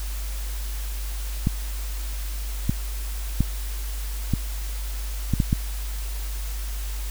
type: clicks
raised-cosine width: 5 ms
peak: -7 dBFS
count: 7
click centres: 1.471 / 2.695 / 3.406 / 4.337 / 5.337 / 5.402 / 5.529 s
effects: added 50 Hz sine -27 dBFS peak until 7.1 s + white hiss -39 dBFS RMS until 7.1 s